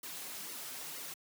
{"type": "noise with flanger", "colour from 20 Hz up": "white", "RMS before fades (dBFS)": -44, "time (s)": [0.03, 1.14], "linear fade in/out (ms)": 5, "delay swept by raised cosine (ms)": [1.2, 6.1], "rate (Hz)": 2.1, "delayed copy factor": -0.55, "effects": ["high-pass 150 Hz 12 dB/octave"]}